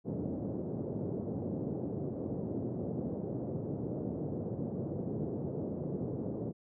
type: band-pass noise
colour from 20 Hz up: pink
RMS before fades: -37 dBFS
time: 0.04-6.53 s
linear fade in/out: 50 ms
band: 110 to 510 Hz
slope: 24 dB/octave
effects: none